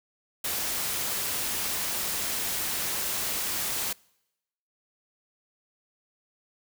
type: noise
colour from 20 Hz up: white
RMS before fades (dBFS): -30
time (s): 0.44-3.93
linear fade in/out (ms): 5
effects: noise-tail reverb RT60 0.9 s tail -26 dB re dry